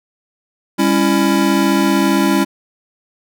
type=chord; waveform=square; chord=C# diminished; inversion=second; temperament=just; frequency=199.57 / 277.2 / 332.6 Hz; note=G3 / C#4 / E4; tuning=+31 / 0 / +16 cents; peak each=-17 dBFS; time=0.78-2.45 s; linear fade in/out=20 ms; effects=none